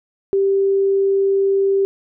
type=tone; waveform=sine; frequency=392 Hz; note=G4; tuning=in tune; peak=-13 dBFS; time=0.33-1.85 s; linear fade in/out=0 ms; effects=none